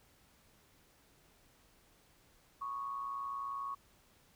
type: tone with amplitude modulation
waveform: sine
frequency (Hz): 1108.7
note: C#6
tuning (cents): 0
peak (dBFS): -35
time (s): 2.61-3.75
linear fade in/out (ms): 10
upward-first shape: sine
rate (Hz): 120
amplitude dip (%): 55
effects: pink hiss -67 dBFS RMS until 4.35 s